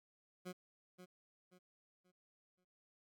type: tone with echo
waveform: 20% pulse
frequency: 181.6 Hz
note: F#3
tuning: 32 cents flat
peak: -40 dBFS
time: 0.45-0.53 s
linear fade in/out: 20 ms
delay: 530 ms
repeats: 4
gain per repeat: -9 dB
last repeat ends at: 2.65 s
effects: none